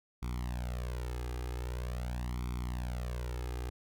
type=tone with flanger; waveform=sawtooth; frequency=61 Hz; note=B1; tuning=21 cents flat; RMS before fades=-37 dBFS; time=0.22-3.7 s; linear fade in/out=10 ms; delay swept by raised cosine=0.87 to 2.47 ms; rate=0.44 Hz; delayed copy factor=+0.95; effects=none